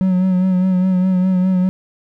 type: tone with vibrato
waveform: triangle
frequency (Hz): 185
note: F#3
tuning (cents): 0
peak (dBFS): -10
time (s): 0.01-1.69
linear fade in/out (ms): 0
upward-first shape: sine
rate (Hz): 4.9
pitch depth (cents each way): 35
effects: none